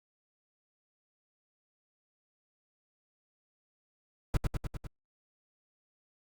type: noise with echo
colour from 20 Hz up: brown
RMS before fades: -25 dBFS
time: 4.34-4.37 s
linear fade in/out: 2 ms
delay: 100 ms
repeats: 5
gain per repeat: -3 dB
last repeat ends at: 4.87 s
effects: Opus 48 kbps